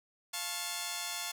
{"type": "chord", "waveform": "5% pulse", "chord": "F augmented", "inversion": "none", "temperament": "just", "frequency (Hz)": [698.5, 873.1, 1091.3], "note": ["F5", "A5", "C#6"], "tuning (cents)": [0, -14, -27], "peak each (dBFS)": -29, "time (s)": [0.33, 1.32], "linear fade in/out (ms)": 10, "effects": []}